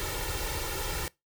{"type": "noise with comb filter", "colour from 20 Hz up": "pink", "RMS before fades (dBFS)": -33, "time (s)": [0, 1.08], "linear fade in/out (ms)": 0, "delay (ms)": 2.2, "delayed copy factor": 0.85, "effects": ["noise-tail reverb RT60 0.2 s tail -22 dB re dry"]}